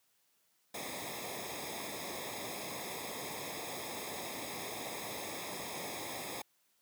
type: noise with comb filter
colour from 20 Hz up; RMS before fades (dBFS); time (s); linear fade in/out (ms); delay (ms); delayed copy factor
pink; -42; 0.74-6.42; 5; 0.68; -0.85
effects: white hiss -74 dBFS RMS until 6.81 s + high-pass 100 Hz 12 dB/octave